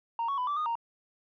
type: tone with pitch steps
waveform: sine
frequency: 926 / 1112 / 998 / 1164 / 1230 / 929 Hz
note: A#5 / C#6 / B5 / D6 / D#6 / A#5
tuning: -12 / +5 / +18 / -16 / -20 / -6 cents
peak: -26 dBFS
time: 0.19-0.754 s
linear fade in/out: 2 ms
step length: 94 ms
effects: tanh soft clip ceiling -26 dBFS